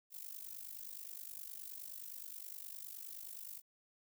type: noise with amplitude modulation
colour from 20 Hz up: violet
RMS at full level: -45 dBFS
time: 0.1-3.62 s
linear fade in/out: 50 ms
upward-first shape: sine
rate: 49.6 Hz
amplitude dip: 85%
effects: none